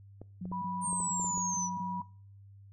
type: clicks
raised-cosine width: 2 ms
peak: -32 dBFS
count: 8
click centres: 0.216 / 0.455 / 0.516 / 0.929 / 1.003 / 1.198 / 1.245 / 1.376 s
type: tone bursts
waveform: sine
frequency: 181.3 Hz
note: F#3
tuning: 35 cents flat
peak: -36 dBFS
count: 7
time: 0.41-2.006 s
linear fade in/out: 5 ms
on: 210 ms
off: 21 ms
type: tone with pitch glide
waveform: sine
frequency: 981 to 972 Hz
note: B5 to B5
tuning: -12 to -28 cents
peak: -35 dBFS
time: 0.52-2.02 s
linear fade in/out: 5 ms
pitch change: -16 cents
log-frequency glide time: 0.91-1.5 s
type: exponential sweep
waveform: sine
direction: down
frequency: 8870 to 5840 Hz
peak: -32 dBFS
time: 0.81-1.7 s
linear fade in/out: 50 ms
effects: noise-tail reverb RT60 0.5 s tail -22 dB re dry + added 99 Hz sine -51 dBFS peak until 2.72 s